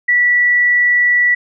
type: tone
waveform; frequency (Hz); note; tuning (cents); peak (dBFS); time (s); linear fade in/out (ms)
sine; 1950; B6; -23; -9; 0.08-1.35; 10
effects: none